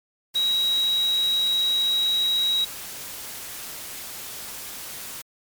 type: tone in noise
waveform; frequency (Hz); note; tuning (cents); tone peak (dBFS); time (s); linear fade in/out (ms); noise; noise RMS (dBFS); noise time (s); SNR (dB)
sine; 3838; A#7; +50; -19; 0.35-2.65; 10; white; -36; 0.34-5.22; +14
effects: MP3 96 kbps